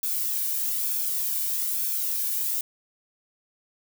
violet noise with flanger, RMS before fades -27 dBFS, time 0.03-2.61 s, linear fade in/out 2 ms, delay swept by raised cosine 1 to 1.53 ms, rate 1.1 Hz, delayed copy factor -0.5, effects none

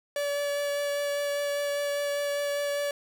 45% pulse tone with vibrato, 574 Hz, D5, 40 cents flat, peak -27 dBFS, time 0.16-2.91 s, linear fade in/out 2 ms, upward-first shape triangle, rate 5 Hz, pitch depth 11 cents each way, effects none

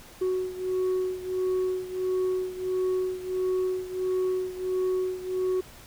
sine beating tone pair, 370 / 371.5 Hz, F#4 / F#4, 0 / +7 cents, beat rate 1.5 Hz, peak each -25 / -28 dBFS, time 0.21-5.61 s, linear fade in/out 10 ms, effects tanh soft clip ceiling -22 dBFS + pink hiss -49 dBFS RMS until 5.86 s

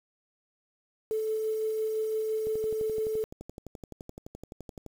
sine tone with tremolo, 436.7 Hz, A4, 13 cents flat, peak -26 dBFS, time 1.11-3.24 s, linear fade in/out 0 ms, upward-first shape sine, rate 5.9 Hz, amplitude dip 25%
click train, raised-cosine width 2 ms, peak -28 dBFS, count 29, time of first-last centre 2.47-4.863 s, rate 11.7 Hz
effects 8-bit

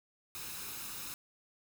white noise with comb filter, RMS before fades -43 dBFS, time 0.35-1.14 s, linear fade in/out 0 ms, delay 0.77 ms, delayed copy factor +0.5, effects none

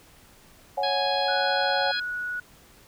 sine chord, C# suspended fourth, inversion none, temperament just, 554.4 / 739.2 / 831.5 Hz, C#5 / F#5 / G#5, 0 / -2 / +2 cents, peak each -28 dBFS, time 0.77-1.92 s, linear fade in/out 10 ms
harmonic tone, 830.6 Hz, G#5, in tune, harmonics 2 / 3 / 4 / 5 / 6, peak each -35 / -39 / -32 / -31 / -39 dBFS, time 0.83-2 s, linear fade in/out 5 ms
sine tone with pitch glide, 1480 to 1464.7 Hz, F#6 to F#6, 0 to -18 cents, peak -28 dBFS, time 1.28-2.4 s, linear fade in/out 5 ms, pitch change -18 cents, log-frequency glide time 1.55-2.02 s
effects pink hiss -54 dBFS RMS until 2.87 s

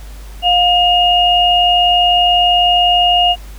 sine tone pair together, 710 / 2848 Hz, F5 / F7, +28 / +33 cents, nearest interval 2 octaves, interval 2405 cents, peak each -11 dBFS, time 0.42-3.36 s, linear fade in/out 50 ms, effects added 50 Hz sine -29 dBFS peak until 3.58 s + pink hiss -41 dBFS RMS until 3.58 s

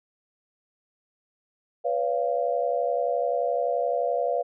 sine tone cluster, 493.4 / 565 / 694 Hz, B4 / C#5 / F5, -2 / +33 / -11 cents, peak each -27 dBFS, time 1.84-4.43 s, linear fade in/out 20 ms, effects none

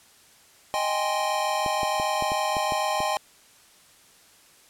square chord, Ab major seventh, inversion second, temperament equal, 622.3 / 784 / 830.6 / 1046.5 Hz, Eb5 / G5 / Ab5 / C6, 0 / 0 / 0 / 0 cents, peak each -30 dBFS, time 0.74-3.17 s, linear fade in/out 0 ms
clicks, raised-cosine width 2 ms, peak -20 dBFS, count 8, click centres 1.662 / 1.832 / 1.999 / 2.224 / 2.319 / 2.568 / 2.722 / 3.004 s
effects white hiss -55 dBFS RMS until 4.69 s + low-pass 11000 Hz 12 dB/octave

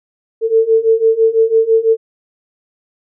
sine beating tone pair, 445.1 / 451.1 Hz, A4 / A4, +20 / +43 cents, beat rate 6 Hz, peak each -13 / -11 dBFS, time 0.41-1.97 s, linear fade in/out 50 ms, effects none

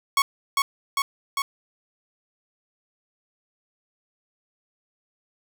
sawtooth tone with echo, 1106 Hz, C#6, 4 cents flat, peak -13 dBFS, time 0.17-0.22 s, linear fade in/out 2 ms, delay 400 ms, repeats 3, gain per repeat -2 dB, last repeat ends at 1.42 s, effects none

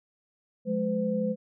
sine tone cluster, 180.4 / 212.1 / 508 Hz, F#3 / G#3 / B4, -44 / +37 / +49 cents, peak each -33 / -28 / -29 dBFS, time 0.65-1.36 s, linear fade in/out 50 ms, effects none

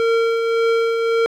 square tone with tremolo, 458.2 Hz, A#4, 30 cents flat, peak -14 dBFS, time 0-1.26 s, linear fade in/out 0 ms, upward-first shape triangle, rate 1.8 Hz, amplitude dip 40%, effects low-pass 3000 Hz 12 dB/octave + 8-bit

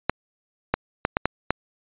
clicks, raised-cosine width 0.5 ms, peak -4 dBFS, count 6, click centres 0.096 / 0.74 / 1.051 / 1.169 / 1.256 / 1.506 s, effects resampled to 8000 Hz

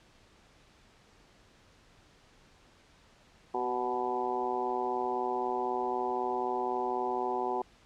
harmonic tone with a mistuned harmonic, 123.9 Hz, B2, 6 cents sharp, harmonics 2 / 3 / 4 / 5 / 6 / 7 / 8, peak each -43 / -34 / -41 / -46 / -34 / -36 / -38 dBFS, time 3.54-7.62 s, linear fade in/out 5 ms, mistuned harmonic 3, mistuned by +19 cents, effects pink hiss -61 dBFS RMS until 7.85 s + low-pass 6000 Hz 12 dB/octave

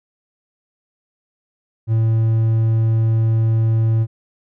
triangle tone, 112.5 Hz, A2, 39 cents sharp, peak -11 dBFS, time 1.87-4.07 s, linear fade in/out 50 ms, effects none

